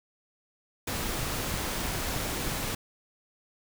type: noise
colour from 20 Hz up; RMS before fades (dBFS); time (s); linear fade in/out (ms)
pink; -32; 0.87-2.75; 5
type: click train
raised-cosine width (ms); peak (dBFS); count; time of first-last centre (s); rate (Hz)
5; -23; 5; 1.23-2.476; 3.21
effects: none